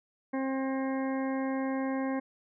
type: harmonic tone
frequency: 266.5 Hz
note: C4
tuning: 32 cents sharp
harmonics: 1 / 2 / 3 / 4 / 6 / 7 / 8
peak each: -30 / -36 / -40 / -42 / -46 / -47 / -48 dBFS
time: 0.33-2.2 s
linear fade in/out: 10 ms
effects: none